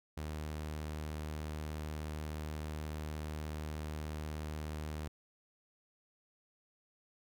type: tone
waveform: sawtooth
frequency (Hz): 76.6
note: D#2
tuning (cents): -27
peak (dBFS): -35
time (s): 0.17-5.08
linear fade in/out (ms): 5
effects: none